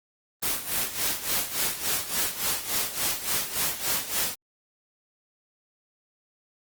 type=noise with tremolo; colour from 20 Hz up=white; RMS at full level=-25 dBFS; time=0.42-4.35 s; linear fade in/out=10 ms; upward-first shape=sine; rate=3.5 Hz; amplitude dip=75%; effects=Opus 24 kbps